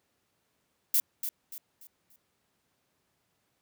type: noise with echo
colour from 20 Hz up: violet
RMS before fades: -24 dBFS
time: 0.94-1 s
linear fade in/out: 2 ms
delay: 290 ms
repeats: 4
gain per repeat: -9 dB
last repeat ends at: 2.16 s
effects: pink hiss -75 dBFS RMS until 3.61 s + high-pass 100 Hz 12 dB/octave